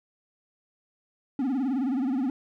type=tone with vibrato; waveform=triangle; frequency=262.2 Hz; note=C4; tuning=4 cents sharp; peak=-22 dBFS; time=1.39-2.3 s; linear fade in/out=2 ms; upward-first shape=sine; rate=19 Hz; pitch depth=150 cents each way; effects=none